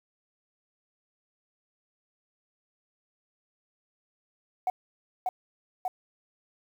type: tone with echo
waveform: sine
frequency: 740 Hz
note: F#5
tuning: in tune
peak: -22 dBFS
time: 4.67-4.7 s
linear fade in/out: 2 ms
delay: 590 ms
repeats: 2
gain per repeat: -2 dB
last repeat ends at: 5.88 s
effects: tanh soft clip ceiling -21 dBFS + 9-bit